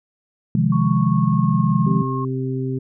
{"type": "chord", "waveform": "sine", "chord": "F minor seventh", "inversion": "second", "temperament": "equal", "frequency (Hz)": [130.81, 155.56, 174.61, 207.7], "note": ["C3", "Eb3", "F3", "Ab3"], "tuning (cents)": [0, 0, 0, 0], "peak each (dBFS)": -20, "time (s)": [0.55, 2.02], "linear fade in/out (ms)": 2}
{"type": "tone with pitch glide", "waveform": "sine", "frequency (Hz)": [1108.7, 1079.6], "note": ["C#6", "C#6"], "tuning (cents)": [0, -46], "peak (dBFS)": -26, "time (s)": [0.72, 2.25], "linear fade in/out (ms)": 5, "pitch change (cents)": -46, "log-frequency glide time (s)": [0.85, 1.79]}
{"type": "harmonic tone", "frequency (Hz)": 130.81, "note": "C3", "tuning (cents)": 0, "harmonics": [1, 2, 3], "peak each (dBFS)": [-23, -26, -28], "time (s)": [1.86, 2.79], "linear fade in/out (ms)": 10}
{"effects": []}